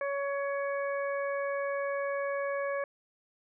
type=harmonic tone; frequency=560 Hz; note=C#5; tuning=18 cents sharp; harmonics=1 / 2 / 3 / 4; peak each=-31 / -38 / -39 / -44 dBFS; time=0.01-2.84 s; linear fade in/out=2 ms; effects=none